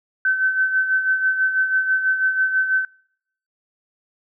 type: tone with tremolo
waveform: sine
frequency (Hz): 1531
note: G6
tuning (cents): -41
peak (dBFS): -14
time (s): 0.25-2.85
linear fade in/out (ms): 2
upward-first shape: sine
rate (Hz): 6.1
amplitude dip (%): 60
effects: noise-tail reverb RT60 0.7 s tail -26 dB re dry